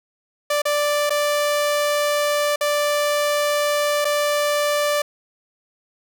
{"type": "tone with dropouts", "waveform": "sawtooth", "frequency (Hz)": 587.3, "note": "D5", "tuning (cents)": 0, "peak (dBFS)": -14, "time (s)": [0.5, 5.02], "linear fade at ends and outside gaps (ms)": 5, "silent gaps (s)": [[0.619, 0.653], [1.096, 1.104], [2.56, 2.609], [4.047, 4.051]], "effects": []}